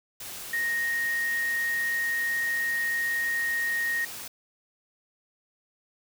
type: tone in noise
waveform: sine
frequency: 1864.7 Hz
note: A#6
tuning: in tune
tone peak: -25 dBFS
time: 0.53-4.05 s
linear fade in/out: 5 ms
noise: white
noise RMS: -39 dBFS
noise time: 0.2-4.28 s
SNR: +11 dB
effects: none